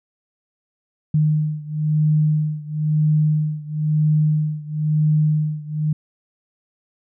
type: beating tone pair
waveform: sine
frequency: 152.6 / 153.6 Hz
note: D#3 / D#3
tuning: -33 / -22 cents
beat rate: 1 Hz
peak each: -18 / -20 dBFS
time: 1.14-5.93 s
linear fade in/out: 5 ms
effects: none